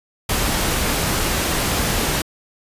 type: noise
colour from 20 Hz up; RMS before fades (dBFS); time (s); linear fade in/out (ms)
pink; -20; 0.29-2.22; 5
effects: resampled to 32000 Hz